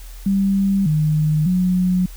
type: tone with pitch steps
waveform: sine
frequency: 195.9 / 153.6 / 182.3 Hz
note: G3 / D#3 / F#3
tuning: -1 / -22 / -25 cents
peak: -14 dBFS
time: 0.26-2.06 s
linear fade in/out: 5 ms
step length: 600 ms
effects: added 41 Hz sine -33 dBFS peak until 2.16 s + white hiss -45 dBFS RMS until 2.16 s